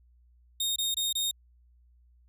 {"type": "tone bursts", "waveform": "sawtooth", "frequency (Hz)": 3699, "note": "A#7", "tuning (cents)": -14, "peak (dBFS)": -24, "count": 4, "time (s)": [0.6, 1.312], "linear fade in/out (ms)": 5, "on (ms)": 160, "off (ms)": 24, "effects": ["added 60 Hz sine -58 dBFS peak until 2.28 s"]}